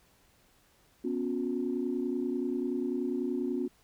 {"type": "chord", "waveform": "sine", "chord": "B suspended second", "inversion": "none", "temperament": "equal with one note detuned", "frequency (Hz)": [246.9, 277.2, 360.7], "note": ["B3", "C#4", "F#4"], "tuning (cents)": [0, 0, -44], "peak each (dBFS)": -33, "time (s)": [1.04, 3.68], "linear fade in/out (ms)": 10, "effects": ["tanh soft clip ceiling -20 dBFS", "pink hiss -65 dBFS RMS until 3.83 s"]}